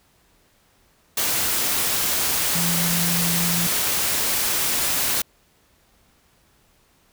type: tone in noise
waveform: sine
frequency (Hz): 171.1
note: F3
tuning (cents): -35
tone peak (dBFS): -24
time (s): 2.55-3.67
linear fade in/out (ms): 5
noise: white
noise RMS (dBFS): -22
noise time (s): 1.17-5.22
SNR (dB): -5
effects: pink hiss -60 dBFS RMS until 7.12 s